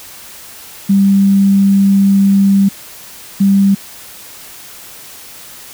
sine tone bursts at uneven times, 197 Hz, G3, 9 cents sharp, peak -6 dBFS, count 2, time 0.89-2.69 / 3.4-3.75 s, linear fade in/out 10 ms, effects white hiss -34 dBFS RMS until 5.73 s

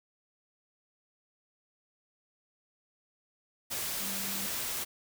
sine tone in noise, 196 Hz, G3, in tune, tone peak -43 dBFS, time 4-4.48 s, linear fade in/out 20 ms, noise white, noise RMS -35 dBFS, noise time 3.7-4.85 s, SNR -11 dB, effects none

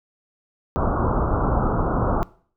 pink low-pass noise, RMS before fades -21 dBFS, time 0.76-2.23 s, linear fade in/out 0 ms, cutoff 1400 Hz, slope 96 dB/octave, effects noise-tail reverb RT60 0.5 s tail -21 dB re dry

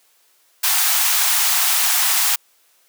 white high-pass noise, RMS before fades -17 dBFS, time 0.63-2.36 s, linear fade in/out 10 ms, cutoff 690 Hz, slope 96 dB/octave, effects white hiss -58 dBFS RMS until 2.88 s + high-pass 400 Hz 12 dB/octave

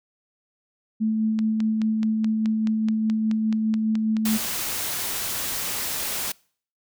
sine tone with tremolo, 218.8 Hz, A3, 9 cents flat, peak -19 dBFS, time 1-4.38 s, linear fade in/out 20 ms, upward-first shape sine, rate 4.9 Hz, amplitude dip 25%
click train, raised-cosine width 0.2 ms, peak -19 dBFS, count 17, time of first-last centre 1.39-4.809 s, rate 4.68 Hz
white noise, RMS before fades -28 dBFS, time 4.25-6.32 s, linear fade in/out 5 ms
effects noise-tail reverb RT60 0.5 s tail -25 dB re dry

